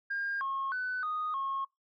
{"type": "tone with pitch steps", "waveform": "sine", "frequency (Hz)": [1610, 1084, 1500, 1240, 1086], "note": ["G6", "C#6", "F#6", "D#6", "C#6"], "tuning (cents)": [46, -39, 23, -6, -36], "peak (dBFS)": -30, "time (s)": [0.1, 1.65], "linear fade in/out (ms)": 10, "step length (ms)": 310, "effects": ["noise-tail reverb RT60 0.2 s tail -24 dB re dry", "tanh soft clip ceiling -27 dBFS"]}